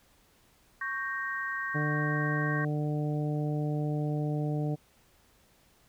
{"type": "chord", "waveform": "sine", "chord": "G diminished", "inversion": "second", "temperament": "equal", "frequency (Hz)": [1108.7, 1568, 1864.7], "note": ["Db6", "G6", "Bb6"], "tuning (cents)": [0, 0, 0], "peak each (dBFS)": [-37, -35, -35], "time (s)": [0.81, 2.65], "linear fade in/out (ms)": 5}
{"type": "harmonic tone", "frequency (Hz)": 149.5, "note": "D3", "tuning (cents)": 31, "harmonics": [1, 2, 3, 4, 5], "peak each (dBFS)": [-29, -35, -39, -41, -43], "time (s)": [1.74, 4.76], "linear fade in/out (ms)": 20}
{"effects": ["pink hiss -64 dBFS RMS until 5.88 s"]}